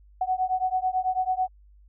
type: beating tone pair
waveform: sine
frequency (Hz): 740 / 749.1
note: F#5 / F#5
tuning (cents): 0 / +21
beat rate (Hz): 9.1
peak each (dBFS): -26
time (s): 0.21-1.48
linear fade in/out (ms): 5
effects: added 50 Hz sine -51 dBFS peak until 1.88 s